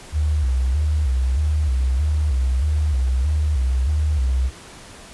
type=tone with vibrato; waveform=sine; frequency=69.8 Hz; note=C#2; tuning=13 cents sharp; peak=-16 dBFS; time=0.12-4.51 s; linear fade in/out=50 ms; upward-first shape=square; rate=1.6 Hz; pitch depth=140 cents each way; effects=pink hiss -41 dBFS RMS until 5.13 s + resampled to 24000 Hz